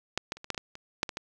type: clicks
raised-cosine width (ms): 0.2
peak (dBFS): -10 / -14 / -30 / -25 / -12 / -24 / -14 / -26 / -8 / -18 / -17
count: 11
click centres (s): 0.176 / 0.321 / 0.37 / 0.444 / 0.503 / 0.546 / 0.578 / 0.754 / 1.031 / 1.092 / 1.171
effects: none